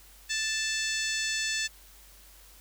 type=harmonic tone; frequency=880 Hz; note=A5; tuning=in tune; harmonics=2 / 3 / 4 / 5 / 6 / 7 / 8 / 9; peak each=-33 / -35 / -36 / -37 / -38 / -38 / -39 / -40 dBFS; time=0.29-1.68 s; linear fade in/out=20 ms; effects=added 48 Hz sine -55 dBFS peak until 2.6 s + white hiss -55 dBFS RMS until 2.6 s